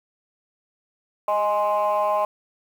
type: chord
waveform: sine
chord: Ab major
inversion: second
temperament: equal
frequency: 622.3 / 830.6 / 1046.5 Hz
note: Eb5 / Ab5 / C6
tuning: 0 / 0 / 0 cents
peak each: -21 / -23 / -22 dBFS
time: 1.28-2.25 s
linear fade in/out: 2 ms
effects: tanh soft clip ceiling -14 dBFS + 8-bit